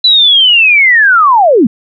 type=linear sweep; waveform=sine; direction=down; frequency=4007 to 193.9 Hz; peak=-3 dBFS; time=0.04-1.67 s; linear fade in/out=5 ms; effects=none